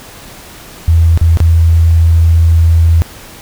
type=tone with dropouts; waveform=sine; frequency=82.6 Hz; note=E2; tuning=4 cents sharp; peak=-4 dBFS; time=0.88-3.02 s; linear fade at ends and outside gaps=0 ms; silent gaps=1.175-1.213 / 1.372-1.403 s; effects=pink hiss -33 dBFS RMS until 3.41 s